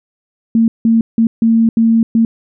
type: tone bursts at uneven times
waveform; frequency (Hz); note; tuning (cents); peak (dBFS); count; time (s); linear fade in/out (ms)
sine; 227.1; A#3; -45; -7; 6; 0.55-0.68 / 0.85-1.01 / 1.18-1.27 / 1.42-1.69 / 1.77-2.03 / 2.15-2.25; 2
effects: none